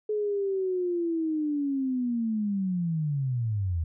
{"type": "linear sweep", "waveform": "sine", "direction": "down", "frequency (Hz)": [427.9, 78.2], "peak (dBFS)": -25, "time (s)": [0.09, 3.84], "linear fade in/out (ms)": 5, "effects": []}